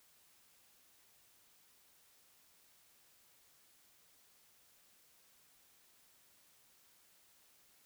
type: silence
effects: white hiss -68 dBFS RMS until 7.85 s